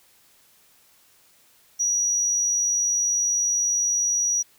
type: tone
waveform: triangle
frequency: 5800 Hz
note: F#8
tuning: 35 cents flat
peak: -17 dBFS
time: 1.79-4.43 s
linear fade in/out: 20 ms
effects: tanh soft clip ceiling -17 dBFS + white hiss -58 dBFS RMS until 4.58 s